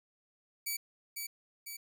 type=tone with echo; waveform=5% pulse; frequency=2290 Hz; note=D7; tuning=44 cents flat; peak=-24 dBFS; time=0.66-0.77 s; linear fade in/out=10 ms; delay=500 ms; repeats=2; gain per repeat=-4 dB; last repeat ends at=1.77 s; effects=none

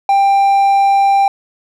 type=tone; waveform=triangle; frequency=791 Hz; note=G5; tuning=15 cents sharp; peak=-6 dBFS; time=0.09-1.28 s; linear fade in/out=2 ms; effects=none

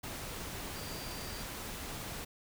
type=tone in noise; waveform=sine; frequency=4716 Hz; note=D8; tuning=6 cents sharp; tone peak=-50 dBFS; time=0.75-1.43 s; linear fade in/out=10 ms; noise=pink; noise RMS=-42 dBFS; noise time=0.03-2.25 s; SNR=-11 dB; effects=none

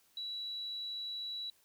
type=tone; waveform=sine; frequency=3924 Hz; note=B7; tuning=12 cents flat; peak=-38 dBFS; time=0.17-1.5 s; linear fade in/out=2 ms; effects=white hiss -69 dBFS RMS until 1.64 s

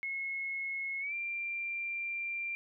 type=tone with pitch glide; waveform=sine; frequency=2175 to 2372 Hz; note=C#7 to D7; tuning=-33 to +17 cents; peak=-34 dBFS; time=0.03-2.55 s; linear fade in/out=0 ms; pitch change=+150 cents; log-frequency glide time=1-1.14 s; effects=none

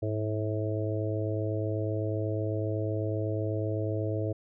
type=harmonic tone with a mistuned harmonic; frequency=108 Hz; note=A2; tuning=32 cents flat; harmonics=1 / 3 / 4 / 5 / 6; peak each=-30 / -35 / -36 / -37 / -38 dBFS; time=0.02-4.33 s; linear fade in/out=10 ms; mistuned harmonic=1; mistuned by=-37 cents; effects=none

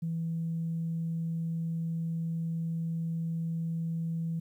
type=tone; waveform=sine; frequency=164.81 Hz; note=E3; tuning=in tune; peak=-29 dBFS; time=0.02-4.4 s; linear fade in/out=10 ms; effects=tanh soft clip ceiling -25 dBFS + 11-bit

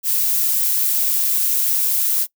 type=noise with amplitude modulation; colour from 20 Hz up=violet; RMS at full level=-17 dBFS; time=0.03-2.27 s; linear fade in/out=50 ms; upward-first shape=sine; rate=135 Hz; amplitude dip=25%; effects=noise-tail reverb RT60 0.1 s tail -22 dB re dry

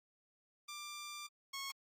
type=tone pair in turn; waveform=10% pulse; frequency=1185 / 1095.1 Hz; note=D6 / C#6; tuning=+15 / -21 cents; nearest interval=minor second; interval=136 cents; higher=first; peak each=-37 / -33 dBFS; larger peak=second; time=0.68-1.27 / 1.53-1.72 s; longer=first; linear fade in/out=10 ms; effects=AAC 48 kbps

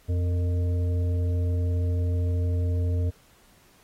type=harmonic tone with a mistuned harmonic; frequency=87.4 Hz; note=F2; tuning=2 cents sharp; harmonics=1 / 3 / 5 / 7; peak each=-22 / -37 / -38 / -44 dBFS; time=0.08-3.11 s; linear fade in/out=20 ms; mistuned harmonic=5; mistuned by=+63 cents; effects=pink hiss -59 dBFS RMS until 3.83 s + AAC 48 kbps

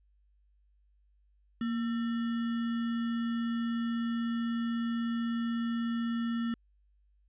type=tone with sample-and-hold; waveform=sine; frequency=233.1 Hz; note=A#3; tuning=in tune; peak=-29 dBFS; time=1.61-6.54 s; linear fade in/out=2 ms; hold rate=1575 Hz; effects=added 50 Hz sine -64 dBFS peak until 7.28 s + resampled to 8000 Hz

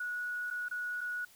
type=tone with dropouts; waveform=sine; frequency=1463 Hz; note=F#6; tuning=20 cents flat; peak=-34 dBFS; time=0-1.25 s; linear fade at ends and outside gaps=5 ms; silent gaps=0.503-0.509 / 0.685-0.711 / 1.009-1.012 s; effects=white hiss -60 dBFS RMS until 1.35 s

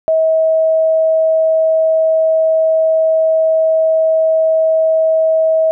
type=tone; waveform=sine; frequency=641 Hz; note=E5; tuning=49 cents flat; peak=-9 dBFS; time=0.08-5.71 s; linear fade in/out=0 ms; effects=none

